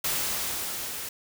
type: noise with level ramp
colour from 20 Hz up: white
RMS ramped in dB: -27 to -36 dBFS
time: 0.04-1.09 s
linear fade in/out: 5 ms
effects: none